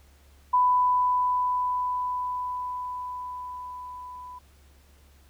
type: tone with level ramp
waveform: sine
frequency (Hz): 996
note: B5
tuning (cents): +14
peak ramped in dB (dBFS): -17 to -39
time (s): 0.53-4.39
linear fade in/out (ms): 10
effects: added 70 Hz sine -54 dBFS peak until 5.29 s + pink hiss -61 dBFS RMS until 5.29 s